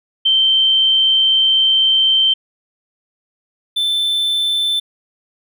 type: tone pair in turn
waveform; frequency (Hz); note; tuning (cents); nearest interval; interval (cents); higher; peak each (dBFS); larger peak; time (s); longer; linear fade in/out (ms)
sine / triangle; 3118 / 3534; G7 / A7; -10 / +7; major second; 217; second; -10 / -13; first; 0.25-2.34 / 3.76-4.8; first; 10
effects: none